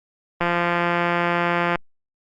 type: click train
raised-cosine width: 0.5 ms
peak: -6 dBFS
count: 234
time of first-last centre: 0.41-1.757 s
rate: 173 Hz
effects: Opus 32 kbps